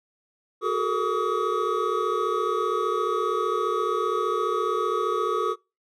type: tone cluster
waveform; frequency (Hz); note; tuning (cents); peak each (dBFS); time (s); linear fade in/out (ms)
triangle; 369.3 / 422.9 / 457.9 / 1141 / 1261; F#4 / G#4 / A#4 / C#6 / D#6; -3 / +31 / -31 / +50 / +23; -27; 0.61-5.56; 50
effects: noise-tail reverb RT60 0.3 s tail -26 dB re dry